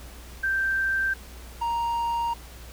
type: tone pair in turn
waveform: sine / triangle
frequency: 1568 / 935 Hz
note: G6 / A#5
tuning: 0 / +5 cents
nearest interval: major sixth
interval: 895 cents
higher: first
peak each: -22 dBFS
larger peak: neither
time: 0.43-1.14 / 1.61-2.34 s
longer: second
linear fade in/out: 10 ms
effects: added 60 Hz sine -42 dBFS peak until 2.72 s + pink hiss -47 dBFS RMS until 2.72 s